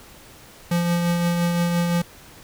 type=tone with tremolo; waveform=square; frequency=172.6 Hz; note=F3; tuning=20 cents flat; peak=-18 dBFS; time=0.71-2.02 s; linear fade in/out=5 ms; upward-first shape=triangle; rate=5.8 Hz; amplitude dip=35%; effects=pink hiss -46 dBFS RMS until 2.43 s